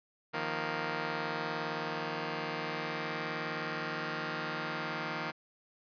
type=chord; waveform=5% pulse; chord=Eb suspended second; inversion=none; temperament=just; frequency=155.56 / 175.01 / 233.3 Hz; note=Eb3 / F3 / Bb3; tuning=0 / +4 / +2 cents; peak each=-26 / -29 / -28 dBFS; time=0.33-5.32 s; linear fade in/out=20 ms; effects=resampled to 11025 Hz